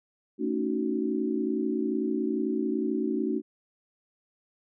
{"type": "chord", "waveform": "sine", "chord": "D# half-diminished seventh", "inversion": "second", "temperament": "just", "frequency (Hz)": [224, 280, 311.1, 373.4], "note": ["A3", "C#4", "D#4", "F#4"], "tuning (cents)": [31, 18, 0, 16], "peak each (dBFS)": -31, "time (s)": [0.38, 3.42], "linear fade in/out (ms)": 50, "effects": []}